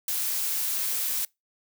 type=noise; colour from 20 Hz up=blue; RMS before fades=-28 dBFS; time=0.08-1.25 s; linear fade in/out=2 ms; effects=noise-tail reverb RT60 0.2 s tail -25 dB re dry